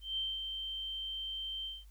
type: tone with ADSR envelope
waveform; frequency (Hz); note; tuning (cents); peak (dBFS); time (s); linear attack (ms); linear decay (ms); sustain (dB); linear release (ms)
sine; 3126; G7; -6; -32; 0.01-1.85; 160; 220; -5; 200
effects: added 50 Hz sine -52 dBFS peak until 1.9 s + white hiss -70 dBFS RMS until 1.9 s